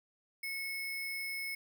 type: tone with sample-and-hold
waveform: sine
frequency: 2189 Hz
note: C#7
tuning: 22 cents flat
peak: -36 dBFS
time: 0.43-1.55 s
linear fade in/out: 5 ms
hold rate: 7350 Hz
effects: none